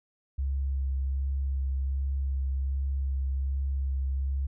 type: tone with vibrato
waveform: sine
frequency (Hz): 67.6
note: C#2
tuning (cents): -43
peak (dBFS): -26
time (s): 0.38-4.47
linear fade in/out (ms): 10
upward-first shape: sine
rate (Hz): 1.3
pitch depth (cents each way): 17
effects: none